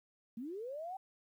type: linear sweep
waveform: sine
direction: up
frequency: 213.3 to 784 Hz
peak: -40 dBFS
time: 0.37-0.97 s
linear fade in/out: 5 ms
effects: 12-bit